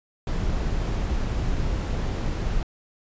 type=noise; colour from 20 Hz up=brown; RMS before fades=-25 dBFS; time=0.27-2.63 s; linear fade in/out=2 ms; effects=resampled to 16000 Hz